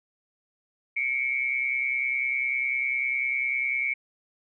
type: tone pair together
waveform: sine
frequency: 2182 / 2312 Hz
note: C#7 / D7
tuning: -28 / -28 cents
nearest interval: minor second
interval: 100 cents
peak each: -27 dBFS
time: 0.96-3.94 s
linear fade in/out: 10 ms
effects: none